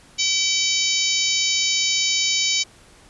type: harmonic tone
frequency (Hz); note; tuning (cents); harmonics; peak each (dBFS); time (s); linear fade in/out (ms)
765; G5; -42; 3 / 4 / 5 / 6 / 7 / 8 / 9; -26 / -26 / -26 / -26 / -26 / -26 / -26; 0.18-2.64; 20
effects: pink hiss -50 dBFS RMS until 3.09 s + resampled to 24000 Hz